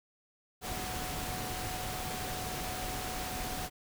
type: tone in noise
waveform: sine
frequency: 738 Hz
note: F#5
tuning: 5 cents flat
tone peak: -42 dBFS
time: 0.61-3.7 s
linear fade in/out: 50 ms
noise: pink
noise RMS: -38 dBFS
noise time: 0.61-3.7 s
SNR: -7 dB
effects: none